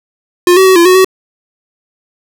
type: tone with pitch steps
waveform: square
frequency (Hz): 354.7 / 379.5 / 376.4 / 341.2 / 368.6 / 376.9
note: F4 / F#4 / F#4 / F4 / F#4 / F#4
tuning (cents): +27 / +44 / +30 / -40 / -7 / +32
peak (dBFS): -4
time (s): 0.47-1.046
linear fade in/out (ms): 2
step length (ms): 96
effects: none